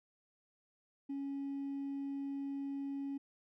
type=tone with hard clipping; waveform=triangle; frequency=277.4 Hz; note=C#4; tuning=1 cent sharp; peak=-37 dBFS; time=1.09-3.18 s; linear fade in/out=10 ms; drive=2 dB; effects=none

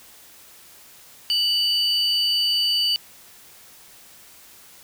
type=tone pair together; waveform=triangle; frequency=2960 / 4605 Hz; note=F#7 / D8; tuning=0 / -35 cents; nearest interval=minor sixth; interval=765 cents; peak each=-20 dBFS; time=1.3-2.96 s; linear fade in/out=0 ms; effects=white hiss -48 dBFS RMS until 4.83 s

